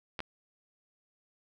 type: clicks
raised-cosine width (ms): 0.3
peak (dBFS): -20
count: 2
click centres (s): 0.192 / 0.204
effects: none